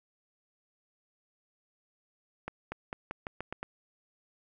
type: accelerating click train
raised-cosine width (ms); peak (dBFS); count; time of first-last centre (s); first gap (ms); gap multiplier
0.5; -21; 8; 2.48-3.63; 240; 0.87
effects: none